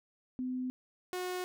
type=tone pair in turn; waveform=sine / sawtooth; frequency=254.2 / 363.8 Hz; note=C4 / F#4; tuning=-50 / -29 cents; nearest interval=tritone; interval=621 cents; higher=second; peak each=-33 / -31 dBFS; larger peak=second; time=0.39-0.7 / 1.13-1.44 s; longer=neither; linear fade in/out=0 ms; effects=none